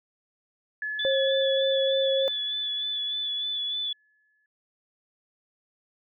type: tone with exponential decay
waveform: sine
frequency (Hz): 1712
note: A6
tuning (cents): -48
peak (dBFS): -28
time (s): 0.82-4.46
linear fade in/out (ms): 2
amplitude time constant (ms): 790
type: tone with vibrato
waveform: sine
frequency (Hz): 3452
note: A7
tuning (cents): -34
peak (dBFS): -27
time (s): 0.99-3.93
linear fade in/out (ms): 5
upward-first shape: sine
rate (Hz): 3.3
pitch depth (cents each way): 25
type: tone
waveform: sine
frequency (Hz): 538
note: C5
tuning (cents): +48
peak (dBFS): -22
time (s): 1.05-2.28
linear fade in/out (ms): 0
effects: none